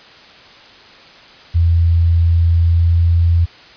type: tone with pitch glide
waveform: sine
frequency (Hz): 84.2 to 84.79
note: E2 to E2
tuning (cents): +37 to +49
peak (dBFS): -9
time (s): 1.54-3.46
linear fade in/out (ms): 20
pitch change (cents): +12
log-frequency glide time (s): 2.66-2.98
effects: white hiss -41 dBFS RMS until 3.76 s + resampled to 11025 Hz